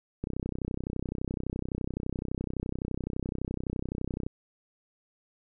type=click train; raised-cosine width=3 ms; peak=-19 dBFS; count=129; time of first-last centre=0.24-4.265 s; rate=31.8 Hz; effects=none